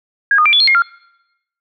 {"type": "tone with pitch steps", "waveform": "sine", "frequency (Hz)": [1635, 1227, 2361, 3438, 4238, 2139, 1386], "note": ["G#6", "D#6", "D7", "A7", "C8", "C7", "F6"], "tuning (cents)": [-28, -25, 9, -41, 21, 38, -14], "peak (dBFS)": -8, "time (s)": [0.31, 0.821], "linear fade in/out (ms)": 2, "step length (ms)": 73, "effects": ["noise-tail reverb RT60 0.9 s tail -25 dB re dry"]}